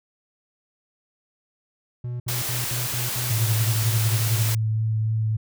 triangle tone bursts, 122 Hz, B2, 21 cents flat, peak -25 dBFS, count 11, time 2.04-4.43 s, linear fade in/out 5 ms, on 160 ms, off 63 ms
white noise, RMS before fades -28 dBFS, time 2.28-4.55 s, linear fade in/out 5 ms
sine tone with vibrato, 110 Hz, A2, in tune, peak -20 dBFS, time 3.3-5.37 s, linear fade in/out 10 ms, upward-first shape triangle, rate 3.4 Hz, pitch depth 14 cents each way
effects none

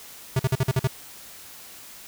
square tone bursts, 130.9 Hz, C3, 1 cent sharp, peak -19 dBFS, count 7, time 0.36-0.874 s, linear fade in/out 5 ms, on 34 ms, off 46 ms, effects white hiss -44 dBFS RMS until 2.07 s

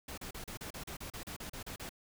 pink noise bursts, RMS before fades -44 dBFS, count 14, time 0.08-1.893 s, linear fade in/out 5 ms, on 97 ms, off 35 ms, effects none

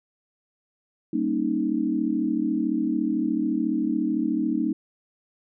sine chord, Eb dominant seventh, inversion first, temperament equal, 196 / 233.1 / 277.2 / 311.1 Hz, G3 / Bb3 / Db4 / Eb4, 0 / 0 / 0 / 0 cents, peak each -31 / -27 / -28 / -25 dBFS, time 1.13-4.73 s, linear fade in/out 5 ms, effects none

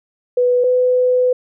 sine tone pair in turn, 493.9 / 501.7 Hz, B4 / B4, 0 / +27 cents, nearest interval unison, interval 27 cents, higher second, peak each -11 dBFS, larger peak neither, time 0.37-0.64 / 0.64-1.33 s, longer second, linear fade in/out 5 ms, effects none

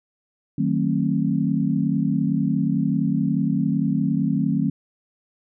sine chord, D# diminished seventh, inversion none, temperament just, 155.56 / 186.68 / 224 / 268.8 Hz, D#3 / F#3 / A3 / C4, 0 / +16 / +31 / +47 cents, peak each -24 dBFS, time 0.58-4.7 s, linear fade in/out 5 ms, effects none

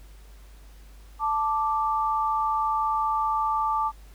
sine tone pair together, 880 / 1174.7 Hz, A5 / D6, 0 / 0 cents, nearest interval perfect fourth, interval 500 cents, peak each -25 dBFS, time 1.19-3.92 s, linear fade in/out 50 ms, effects added 50 Hz sine -45 dBFS peak until 4.14 s + pink hiss -57 dBFS RMS until 4.14 s

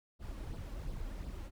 brown noise with flanger, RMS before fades -42 dBFS, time 0.19-1.51 s, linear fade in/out 50 ms, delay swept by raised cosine 0.21 to 3.71 ms, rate 2.8 Hz, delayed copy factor +0.6, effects none

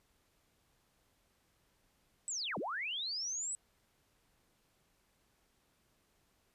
sine linear two-way sweep, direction down then up, 8120 to 146.83 to 8120 Hz, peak -36 dBFS, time 2.28-3.55 s, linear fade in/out 0 ms, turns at 2.58 s, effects pink hiss -74 dBFS RMS until 6.54 s + resampled to 32000 Hz

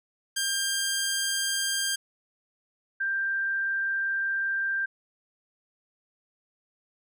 10% pulse / sine tone pair in turn, 1596 / 1581.3 Hz, G6 / G6, +31 / +15 cents, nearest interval unison, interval 16 cents, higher first, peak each -17 / -25 dBFS, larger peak first, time 0.36-1.96 / 3-4.86 s, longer second, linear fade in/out 10 ms, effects none

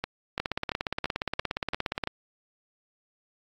two click trains, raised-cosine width 0.3 ms, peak -12 / -13 dBFS, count 29 / 7, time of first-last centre 0.4-2.037 / 0.04-2.074 s, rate 17.1 / 2.95 Hz, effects AAC 48 kbps

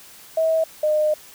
sine tone pair in turn, 644 / 610.5 Hz, E5 / D#5, -41 / -33 cents, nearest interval minor second, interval 92 cents, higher first, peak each -16 dBFS, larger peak neither, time 0.37-0.64 / 0.83-1.14 s, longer second, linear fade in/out 5 ms, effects white hiss -45 dBFS RMS until 1.34 s

